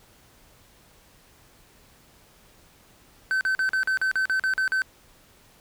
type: tone bursts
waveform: triangle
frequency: 1534 Hz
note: G6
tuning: 38 cents flat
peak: -19 dBFS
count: 11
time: 3.31-4.819 s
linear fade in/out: 0 ms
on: 99 ms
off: 42 ms
effects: pink hiss -56 dBFS RMS until 5.6 s